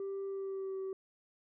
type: tone with pitch glide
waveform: sine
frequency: 392 to 383 Hz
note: G4 to G4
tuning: 0 to -40 cents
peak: -34 dBFS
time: 0-0.93 s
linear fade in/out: 2 ms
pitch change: -40 cents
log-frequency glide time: 0.26-0.78 s
effects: tanh soft clip ceiling -35 dBFS